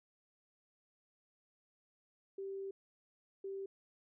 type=tone bursts at uneven times; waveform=sine; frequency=390 Hz; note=G4; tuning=9 cents flat; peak=-40 dBFS; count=2; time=2.38-2.71 / 3.44-3.66 s; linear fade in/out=5 ms; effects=none